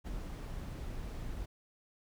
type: noise with ADSR envelope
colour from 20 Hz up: brown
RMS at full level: -38 dBFS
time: 0.04-1.46 s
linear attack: 36 ms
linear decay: 5 ms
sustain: -3 dB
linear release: 10 ms
effects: none